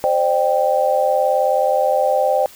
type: chord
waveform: sine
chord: C suspended second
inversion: none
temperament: equal with one note detuned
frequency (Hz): 523.3 / 602.4 / 784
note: C5 / D5 / G5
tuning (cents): 0 / +44 / 0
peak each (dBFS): -18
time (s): 0.04-2.46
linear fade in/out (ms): 0
effects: white hiss -43 dBFS RMS until 2.55 s